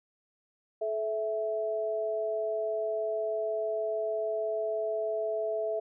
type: tone pair together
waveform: sine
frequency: 431.7 / 658 Hz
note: A4 / E5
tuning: -33 / -3 cents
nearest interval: perfect fifth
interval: 730 cents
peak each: -33 / -30 dBFS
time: 0.81-5.8 s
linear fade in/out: 10 ms
effects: none